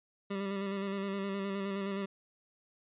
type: tone with vibrato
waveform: 25% pulse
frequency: 197 Hz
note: G3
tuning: 9 cents sharp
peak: -30 dBFS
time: 0.3-2.06 s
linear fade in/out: 10 ms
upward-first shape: square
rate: 9.6 Hz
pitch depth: 25 cents each way
effects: resampled to 8000 Hz